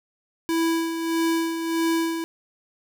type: tone with tremolo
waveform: square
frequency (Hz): 329.6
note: E4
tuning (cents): 0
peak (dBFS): -20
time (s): 0.49-2.24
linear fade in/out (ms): 0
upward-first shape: sine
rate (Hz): 1.6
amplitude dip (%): 55
effects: none